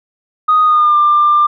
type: tone with pitch glide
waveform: sine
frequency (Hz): 1244.5 to 1191.7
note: D#6 to D6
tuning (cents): 0 to +25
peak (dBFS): -6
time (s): 0.48-1.47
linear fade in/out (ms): 10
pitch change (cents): -75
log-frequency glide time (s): 0.63-0.97
effects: tanh soft clip ceiling -3 dBFS